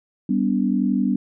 sine chord, G major, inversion none, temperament equal with one note detuned, 196 / 246.9 / 288.5 Hz, G3 / B3 / D4, 0 / 0 / -31 cents, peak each -21 / -21 / -24 dBFS, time 0.29-1.16 s, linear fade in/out 5 ms, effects none

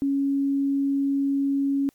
sine tone, 277.2 Hz, C#4, in tune, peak -20 dBFS, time 0.02-1.89 s, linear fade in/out 0 ms, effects white hiss -64 dBFS RMS until 1.94 s + MP3 96 kbps

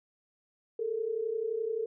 sine tone pair together, 422.9 / 454.5 Hz, G#4 / A#4, +31 / -44 cents, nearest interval minor second, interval 125 cents, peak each -35 / -31 dBFS, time 0.79-1.86 s, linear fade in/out 5 ms, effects none

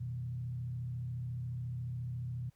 sine tone with frequency modulation, 122.4 Hz, B2, 15 cents flat, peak -36 dBFS, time 0-2.5 s, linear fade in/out 10 ms, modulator 34.2 Hz, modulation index 0.6, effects pink hiss -75 dBFS RMS until 2.55 s

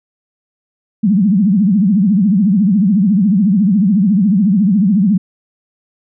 sine tone with vibrato, 198.3 Hz, G3, 20 cents sharp, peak -8 dBFS, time 1.03-5.18 s, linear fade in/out 10 ms, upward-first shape triangle, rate 14 Hz, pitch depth 250 cents each way, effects none

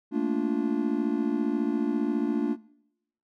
triangle chord, Bb major seventh, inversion third, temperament just, 218.5 / 233.1 / 291.4 / 349.6 Hz, A3 / Bb3 / D4 / F4, -12 / 0 / -13 / +2 cents, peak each -30 / -28 / -25 / -30 dBFS, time 0.11-2.57 s, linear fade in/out 50 ms, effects noise-tail reverb RT60 0.8 s tail -22 dB re dry

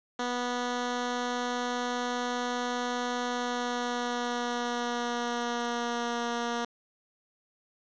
10% pulse tone with pitch glide, 245 to 236.7 Hz, B3 to A#3, -14 to +27 cents, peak -21 dBFS, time 0.19-6.65 s, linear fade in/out 5 ms, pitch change -59 cents, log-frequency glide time 3.26-6.29 s, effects resampled to 16000 Hz + 8-bit

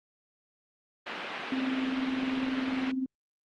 white band-pass noise, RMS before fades -37 dBFS, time 1.06-2.92 s, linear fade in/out 10 ms, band 200 to 3000 Hz, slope 24 dB/octave
sine tone with tremolo, 261.6 Hz, C4, in tune, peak -25 dBFS, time 1.52-3.06 s, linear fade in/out 2 ms, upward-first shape triangle, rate 20 Hz, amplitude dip 65%
effects Opus 24 kbps

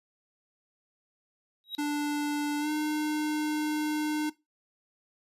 triangle tone with exponential growth, 3834 Hz, A#7, 48 cents sharp, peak -28 dBFS, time 1.64-1.75 s, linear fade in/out 0 ms, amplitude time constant 23 ms
square tone with pitch glide, 293.7 to 303.5 Hz, D4 to D#4, 0 to -43 cents, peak -28 dBFS, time 1.78-4.3 s, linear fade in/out 10 ms, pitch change +57 cents, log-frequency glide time 2.59-2.7 s
effects noise-tail reverb RT60 0.2 s tail -18 dB re dry + resampled to 32000 Hz

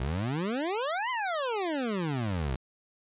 25% pulse exponential two-way sweep, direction up then down, 60.2 to 1046.5 to 60.2 Hz, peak -25 dBFS, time 0-2.56 s, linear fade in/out 5 ms, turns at 1.1 s, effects resampled to 8000 Hz

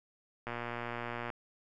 click train, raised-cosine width 0.5 ms, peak -23 dBFS, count 100, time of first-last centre 0.47-1.302 s, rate 119 Hz, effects none

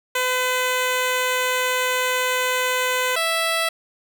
10% pulse tone pair in turn, 506 / 659.2 Hz, B4 / E5, +42 / 0 cents, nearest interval perfect fourth, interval 458 cents, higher second, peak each -11 dBFS, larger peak neither, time 0.15-3.16 / 3.16-3.69 s, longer first, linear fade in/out 5 ms, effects none

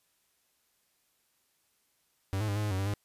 45% pulse tone with pitch steps, 96.8 / 107.3 / 100.8 / 105.8 / 104.7 / 94.5 / 97.9 / 102.4 Hz, G2 / A2 / G2 / G#2 / G#2 / F#2 / G2 / G#2, -21 / -43 / +49 / +33 / +15 / +37 / -2 / -24 cents, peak -29 dBFS, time 2.33-2.938 s, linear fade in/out 0 ms, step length 76 ms, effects white hiss -73 dBFS RMS until 3.04 s + resampled to 32000 Hz

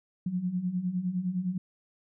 sine beating tone pair, 174.61 / 184.41 Hz, F3 / F#3, 0 / -6 cents, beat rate 9.8 Hz, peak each -34 / -29 dBFS, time 0.26-1.58 s, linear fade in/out 5 ms, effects none

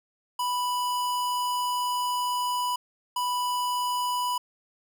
square tone bursts at uneven times, 987.8 Hz, B5, in tune, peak -26 dBFS, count 2, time 0.39-2.76 / 3.16-4.38 s, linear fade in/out 5 ms, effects none

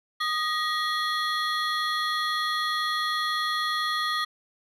triangle tone cluster, 1236 / 1896 / 3359 / 4209 Hz, D#6 / A#6 / G#7 / C8, -12 / +29 / +19 / +9 cents, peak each -26 / -29 / -30 / -33 dBFS, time 0.2-4.25 s, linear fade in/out 10 ms, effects resampled to 32000 Hz

